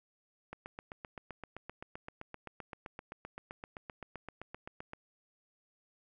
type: click train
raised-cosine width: 0.5 ms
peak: -28 dBFS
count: 35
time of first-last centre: 0.53-4.934 s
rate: 7.72 Hz
effects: none